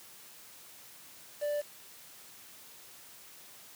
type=tone with quantisation; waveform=triangle; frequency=587.3 Hz; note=D5; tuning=in tune; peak=-28 dBFS; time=1.41-1.62 s; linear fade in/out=20 ms; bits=8; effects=white hiss -53 dBFS RMS until 3.75 s + high-pass 80 Hz 12 dB/octave